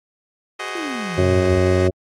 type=chord; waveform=10% pulse; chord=Ab dominant seventh; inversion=third; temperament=just; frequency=373.8 / 415.3 / 519.1 / 623 Hz; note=Gb4 / Ab4 / C5 / Eb5; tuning=+18 / 0 / -14 / +2 cents; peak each=-23 / -24 / -27 / -24 dBFS; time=0.59-1.88 s; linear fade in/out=10 ms
type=exponential sweep; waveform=sine; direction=down; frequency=363.2 to 69.9 Hz; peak=-26 dBFS; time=0.75-1.59 s; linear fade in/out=5 ms
type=harmonic tone; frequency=92 Hz; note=F#2; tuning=9 cents flat; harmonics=1 / 2 / 3 / 4 / 5 / 6 / 7; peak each=-18 / -25 / -25 / -18 / -29 / -22 / -28 dBFS; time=1.17-1.91 s; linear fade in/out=20 ms
effects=low-pass 7000 Hz 12 dB/octave + AAC 64 kbps